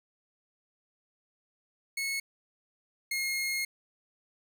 sawtooth tone pair in turn, 2190 / 2150 Hz, C#7 / C7, -22 / +47 cents, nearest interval unison, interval 31 cents, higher first, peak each -27 / -26 dBFS, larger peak second, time 1.97-2.2 / 3.11-3.65 s, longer second, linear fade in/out 5 ms, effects none

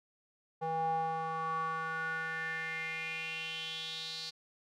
square tone with band-pass filter sweep, 161.6 Hz, E3, 34 cents flat, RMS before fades -37 dBFS, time 0.61-4.31 s, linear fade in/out 20 ms, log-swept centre 700 to 4400 Hz, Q 5.8, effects none

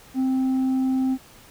triangle tone with tanh clipping, 261.6 Hz, C4, in tune, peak -20 dBFS, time 0.14-1.18 s, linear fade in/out 50 ms, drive 8 dB, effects pink hiss -49 dBFS RMS until 1.5 s

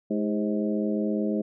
harmonic tone with a mistuned harmonic, 105.6 Hz, G#2, 29 cents sharp, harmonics 2 / 3 / 4 / 5 / 6, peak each -26 / -30 / -32 / -34 / -36 dBFS, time 0.1-1.42 s, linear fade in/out 10 ms, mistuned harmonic 4, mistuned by -71 cents, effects none

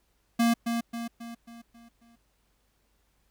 square tone with echo, 233.1 Hz, A#3, in tune, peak -21 dBFS, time 0.39-0.54 s, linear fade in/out 10 ms, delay 270 ms, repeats 6, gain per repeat -6 dB, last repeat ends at 2.16 s, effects added 50 Hz sine -70 dBFS peak until 3.3 s + pink hiss -72 dBFS RMS until 3.3 s

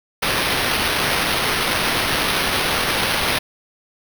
white noise with sample-and-hold, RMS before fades -20 dBFS, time 0.22-3.39 s, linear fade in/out 10 ms, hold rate 7350 Hz, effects none

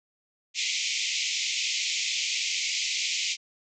pink band-pass noise, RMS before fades -29 dBFS, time 0.54-3.37 s, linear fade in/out 50 ms, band 2100 to 7300 Hz, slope 96 dB/octave, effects none

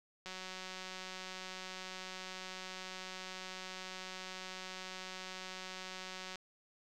click train, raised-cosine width 0.2 ms, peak -28 dBFS, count 1135, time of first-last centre 0.26-6.357 s, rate 186 Hz, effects none

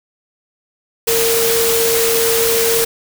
sine tone in noise, 459.1 Hz, A#4, 26 cents flat, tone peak -15 dBFS, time 1.07-2.85 s, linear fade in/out 10 ms, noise white, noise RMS -17 dBFS, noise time 1.07-2.85 s, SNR -1 dB, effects none

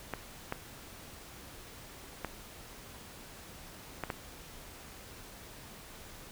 clicks, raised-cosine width 0.5 ms, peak -19 dBFS, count 5, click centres 0.137 / 0.524 / 2.247 / 4.037 / 4.102 s, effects pink hiss -50 dBFS RMS until 6.31 s

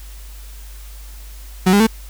35% pulse tone with pitch steps, 185 / 202.9 / 222.6 Hz, F#3 / G#3 / A3, 0 / -40 / +20 cents, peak -8 dBFS, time 1.66-1.87 s, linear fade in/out 10 ms, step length 70 ms, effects added 50 Hz sine -33 dBFS peak until 2.09 s + white hiss -44 dBFS RMS until 2.09 s

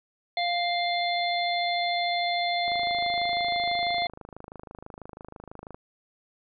harmonic tone, 698.5 Hz, F5, in tune, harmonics 1 / 3 / 5 / 6, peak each -26 / -31 / -33 / -34 dBFS, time 0.37-4.07 s, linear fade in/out 2 ms
click train, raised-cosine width 1 ms, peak -27 dBFS, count 81, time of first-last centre 2.68-5.745 s, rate 26.1 Hz
effects none

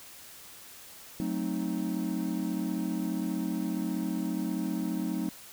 triangle chord, F# diminished seventh, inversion none, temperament equal, 185 / 220 / 261.6 / 311.1 Hz, F#3 / A3 / C4 / Eb4, 0 / 0 / 0 / 0 cents, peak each -32 / -33 / -34 / -32 dBFS, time 1.2-5.29 s, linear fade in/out 0 ms, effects white hiss -49 dBFS RMS until 5.52 s

